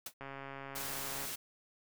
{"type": "noise with exponential decay", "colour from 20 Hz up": "white", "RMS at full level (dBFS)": -36, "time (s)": [0.06, 0.14], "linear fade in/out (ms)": 5, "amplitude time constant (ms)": 16}
{"type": "click train", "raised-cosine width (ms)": 0.5, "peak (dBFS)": -30, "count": 144, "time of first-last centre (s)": [0.21, 1.254], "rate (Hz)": 137}
{"type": "noise", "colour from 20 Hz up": "white", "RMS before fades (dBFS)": -41, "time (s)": [0.75, 1.36], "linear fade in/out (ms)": 10}
{"effects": []}